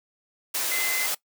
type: tone in noise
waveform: sine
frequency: 2052 Hz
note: C7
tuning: 34 cents flat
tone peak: -27 dBFS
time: 0.71-1.07 s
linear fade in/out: 10 ms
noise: white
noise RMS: -27 dBFS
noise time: 0.54-1.15 s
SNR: -3 dB
effects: noise-tail reverb RT60 0.1 s tail -20 dB re dry + high-pass 400 Hz 12 dB/octave